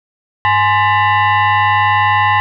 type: tone with frequency modulation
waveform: sine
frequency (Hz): 100.2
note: G2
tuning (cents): +38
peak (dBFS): -9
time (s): 0.45-2.4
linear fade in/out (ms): 0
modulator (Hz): 940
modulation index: 2
effects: none